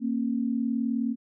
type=tone pair together; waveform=sine; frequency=230.9 / 270.2 Hz; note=A#3 / C#4; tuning=-16 / -44 cents; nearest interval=minor third; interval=272 cents; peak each=-26 / -29 dBFS; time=0-1.16 s; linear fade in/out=50 ms; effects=none